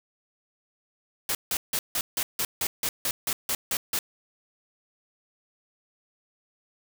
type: noise bursts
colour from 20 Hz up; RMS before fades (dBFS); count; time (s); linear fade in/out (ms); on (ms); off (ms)
white; -27; 13; 1.29-3.99; 2; 60; 160
effects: none